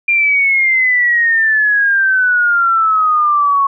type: exponential sweep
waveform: sine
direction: down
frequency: 2397 to 1100 Hz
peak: -9 dBFS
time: 0.08-3.67 s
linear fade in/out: 5 ms
effects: none